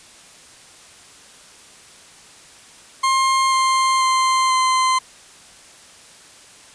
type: tone with pitch steps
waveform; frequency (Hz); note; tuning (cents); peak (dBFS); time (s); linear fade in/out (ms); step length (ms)
40% pulse; 1062 / 1053.4 / 1045 / 1036.5; C6 / C6 / C6 / C6; +25 / +11 / -2 / -17; -14; 3.03-4.99; 10; 490
effects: white hiss -45 dBFS RMS until 6.74 s + resampled to 22050 Hz